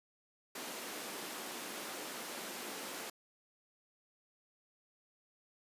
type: high-pass noise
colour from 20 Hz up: pink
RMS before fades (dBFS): -44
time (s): 0.55-3.1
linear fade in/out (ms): 5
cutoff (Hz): 240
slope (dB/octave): 24
effects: resampled to 32000 Hz